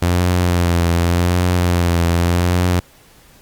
sawtooth tone with vibrato, 87.31 Hz, F2, in tune, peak -9 dBFS, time 0.02-2.8 s, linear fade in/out 5 ms, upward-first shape triangle, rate 0.86 Hz, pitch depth 51 cents each way, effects pink hiss -48 dBFS RMS until 3.41 s + Opus 48 kbps

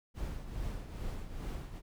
brown noise with tremolo, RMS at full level -37 dBFS, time 0.14-1.82 s, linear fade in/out 50 ms, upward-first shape triangle, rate 2.4 Hz, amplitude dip 65%, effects none

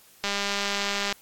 click train, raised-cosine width 0.2 ms, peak -10 dBFS, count 179, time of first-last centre 0.24-1.126 s, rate 201 Hz, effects white hiss -55 dBFS RMS until 1.21 s + AAC 64 kbps

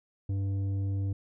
sine tone with tanh clipping, 98 Hz, G2, in tune, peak -29 dBFS, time 0.29-1.13 s, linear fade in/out 5 ms, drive 8 dB, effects none

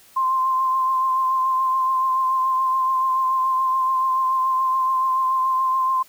sine tone with vibrato, 1046.5 Hz, C6, in tune, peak -17 dBFS, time 0.16-6.03 s, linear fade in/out 10 ms, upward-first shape triangle, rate 7 Hz, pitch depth 26 cents each way, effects white hiss -51 dBFS RMS until 6.08 s

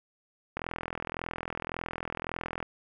click train, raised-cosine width 0.5 ms, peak -18 dBFS, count 87, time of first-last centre 0.57-2.627 s, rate 41.8 Hz, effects none

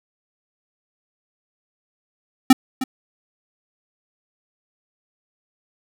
square tone with echo, 260.7 Hz, C4, 6 cents flat, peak -6 dBFS, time 2.5-2.53 s, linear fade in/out 5 ms, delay 310 ms, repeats 1, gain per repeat -15 dB, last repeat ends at 2.84 s, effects none

